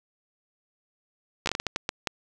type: slowing click train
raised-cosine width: 0.2 ms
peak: -9 dBFS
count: 10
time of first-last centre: 1.46-2.072 s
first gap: 13 ms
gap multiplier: 1.39
effects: none